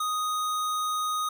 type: tone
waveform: square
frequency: 1245 Hz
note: D#6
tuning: 1 cent sharp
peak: -27 dBFS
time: 0-1.29 s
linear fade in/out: 5 ms
effects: none